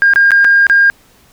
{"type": "tone with dropouts", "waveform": "sine", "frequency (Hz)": 1612, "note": "G6", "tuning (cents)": 48, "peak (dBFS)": -4, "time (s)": [0.02, 0.9], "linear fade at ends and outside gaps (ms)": 0, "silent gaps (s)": [[0.136, 0.159], [0.307, 0.317], [0.445, 0.449], [0.668, 0.698]], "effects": ["tanh soft clip ceiling 0 dBFS", "pink hiss -48 dBFS RMS until 1.32 s"]}